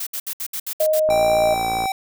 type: noise bursts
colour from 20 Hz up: blue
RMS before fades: -27 dBFS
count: 8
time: 0-0.998 s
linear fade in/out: 5 ms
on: 67 ms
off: 66 ms
type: tone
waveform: sine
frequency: 622.3 Hz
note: D#5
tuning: in tune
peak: -15 dBFS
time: 0.8-1.54 s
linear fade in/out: 5 ms
type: click train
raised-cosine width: 1 ms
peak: -14 dBFS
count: 45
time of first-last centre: 1.09-1.857 s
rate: 57.4 Hz
type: tone with pitch glide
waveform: square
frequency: 783 to 771.3 Hz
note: G5 to G5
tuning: -2 to -28 cents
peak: -21 dBFS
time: 1.1-1.92 s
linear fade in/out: 2 ms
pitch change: -26 cents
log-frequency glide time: 1.38-1.67 s
effects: none